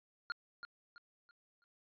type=tone with echo; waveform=square; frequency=1411 Hz; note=F6; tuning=17 cents sharp; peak=-36 dBFS; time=0.3-0.32 s; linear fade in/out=0 ms; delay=330 ms; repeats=4; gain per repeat=-9 dB; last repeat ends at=1.64 s; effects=resampled to 11025 Hz